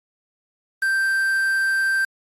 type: tone with quantisation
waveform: triangle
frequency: 1568 Hz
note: G6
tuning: in tune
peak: -16 dBFS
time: 0.82-2.05 s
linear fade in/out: 5 ms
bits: 6
effects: AAC 48 kbps